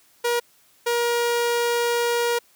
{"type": "tone pair in turn", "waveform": "sawtooth", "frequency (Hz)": [477.1, 474.7], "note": ["A#4", "A#4"], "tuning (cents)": [40, 31], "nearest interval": "unison", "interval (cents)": 9, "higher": "first", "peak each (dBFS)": -16, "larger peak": "neither", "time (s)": [[0.24, 0.4], [0.86, 2.39]], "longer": "second", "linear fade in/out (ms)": 10, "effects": ["white hiss -58 dBFS RMS until 2.55 s", "high-pass 60 Hz 12 dB/octave"]}